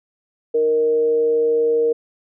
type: tone with frequency modulation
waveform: sine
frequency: 466.2 Hz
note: A#4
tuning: in tune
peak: -14 dBFS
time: 0.54-1.93 s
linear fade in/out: 10 ms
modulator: 159 Hz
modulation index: 0.24
effects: none